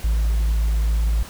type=tone; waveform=sine; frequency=54.7 Hz; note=A1; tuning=9 cents flat; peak=-14 dBFS; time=0.04-1.23 s; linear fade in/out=5 ms; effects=tanh soft clip ceiling -15 dBFS + pink hiss -39 dBFS RMS until 1.29 s